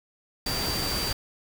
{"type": "tone in noise", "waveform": "sine", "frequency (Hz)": 4670, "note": "D8", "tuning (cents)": -11, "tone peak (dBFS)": -30, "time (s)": [0.46, 1.13], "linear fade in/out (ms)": 5, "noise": "pink", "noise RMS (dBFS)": -30, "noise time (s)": [0.46, 1.13], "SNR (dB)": -3, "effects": []}